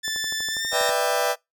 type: tone with pitch glide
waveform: 15% pulse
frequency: 1760 to 1835.8 Hz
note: A6 to A#6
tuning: 0 to -27 cents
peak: -19 dBFS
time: 0.03-0.91 s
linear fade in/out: 20 ms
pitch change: +73 cents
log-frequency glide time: 0.48-0.76 s
type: click train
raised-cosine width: 1 ms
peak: -25 dBFS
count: 11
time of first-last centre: 0.08-0.893 s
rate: 12.3 Hz
type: chord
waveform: sawtooth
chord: E minor seventh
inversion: second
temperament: just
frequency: 494.4 / 593.3 / 659.3 / 791.1 Hz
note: B4 / D5 / E5 / G5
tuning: +2 / +18 / 0 / +16 cents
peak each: -22 dBFS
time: 0.71-1.36 s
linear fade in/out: 50 ms
effects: noise-tail reverb RT60 0.2 s tail -26 dB re dry